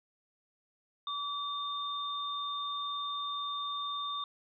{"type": "tone pair together", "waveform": "sine", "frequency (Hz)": [1150, 3621], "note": ["D6", "A7"], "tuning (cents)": [-37, 49], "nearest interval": "octave + minor sixth", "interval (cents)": 1986, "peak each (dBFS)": [-36, -37], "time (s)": [1.07, 4.24], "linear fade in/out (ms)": 2, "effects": []}